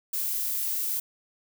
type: noise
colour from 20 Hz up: violet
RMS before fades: -29 dBFS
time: 0.13-1 s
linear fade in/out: 5 ms
effects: none